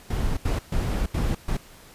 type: noise bursts at uneven times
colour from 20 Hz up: brown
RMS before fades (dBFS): -24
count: 5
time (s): 0.1-0.37 / 0.45-0.59 / 0.72-1.06 / 1.14-1.35 / 1.48-1.57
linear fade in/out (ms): 5
effects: pink hiss -49 dBFS RMS until 1.94 s + resampled to 32000 Hz